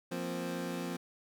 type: chord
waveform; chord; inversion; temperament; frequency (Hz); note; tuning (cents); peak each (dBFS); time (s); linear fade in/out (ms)
25% pulse; F suspended fourth; none; equal; 174.61 / 233.1 / 261.6; F3 / Bb3 / C4; 0 / 0 / 0; -35 / -39 / -36; 0.11-0.97; 10
effects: none